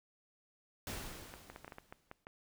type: noise with exponential decay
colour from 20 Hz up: pink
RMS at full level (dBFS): -41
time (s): 0.87-2.25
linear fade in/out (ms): 1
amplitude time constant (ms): 300
type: clicks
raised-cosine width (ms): 0.5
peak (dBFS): -32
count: 10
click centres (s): 1.339 / 1.5 / 1.561 / 1.646 / 1.679 / 1.722 / 1.784 / 1.925 / 2.114 / 2.269
effects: none